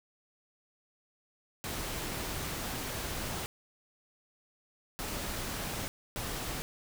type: noise bursts at uneven times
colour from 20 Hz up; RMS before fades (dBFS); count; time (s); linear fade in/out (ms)
pink; -37; 3; 1.64-3.46 / 4.99-5.88 / 6.16-6.62; 0
effects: none